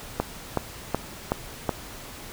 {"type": "click train", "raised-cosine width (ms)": 1, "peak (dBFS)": -8, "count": 5, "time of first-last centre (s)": [0.2, 1.693], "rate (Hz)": 2.68, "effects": ["pink hiss -41 dBFS RMS until 2.32 s"]}